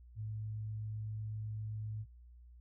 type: tone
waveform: sine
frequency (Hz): 107.8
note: A2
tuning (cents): -35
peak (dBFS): -38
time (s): 0.15-2.06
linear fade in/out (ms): 50
effects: added 60 Hz sine -54 dBFS peak until 2.6 s